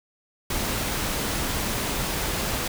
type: noise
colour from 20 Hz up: pink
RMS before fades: -27 dBFS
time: 0.5-2.68 s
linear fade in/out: 5 ms
effects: none